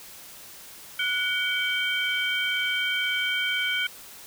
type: tone cluster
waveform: sine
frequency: 1468 / 2271 / 3131 Hz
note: F#6 / C#7 / G7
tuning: -14 / +41 / -3 cents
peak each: -28 dBFS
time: 0.99-3.87 s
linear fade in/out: 5 ms
effects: white hiss -45 dBFS RMS until 4.26 s